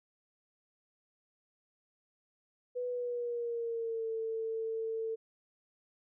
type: tone with pitch glide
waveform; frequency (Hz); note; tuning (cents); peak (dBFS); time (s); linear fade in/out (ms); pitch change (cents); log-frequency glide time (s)
sine; 493.9 to 447.7; B4 to A4; 0 to +30; -33; 2.75-5.16; 20; -170; 2.88-4.1
effects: none